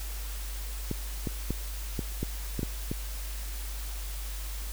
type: clicks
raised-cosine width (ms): 3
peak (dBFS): -17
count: 8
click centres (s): 0.913 / 1.272 / 1.506 / 1.992 / 2.23 / 2.593 / 2.631 / 2.915
effects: added 50 Hz sine -34 dBFS peak until 4.72 s + white hiss -43 dBFS RMS until 4.72 s